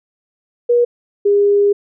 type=tone pair in turn; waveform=sine; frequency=480.6 / 406.1 Hz; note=B4 / G#4; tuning=-47 / -39 cents; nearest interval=minor third; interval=292 cents; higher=first; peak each=-9 dBFS; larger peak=neither; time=0.69-0.85 / 1.25-1.73 s; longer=second; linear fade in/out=10 ms; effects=none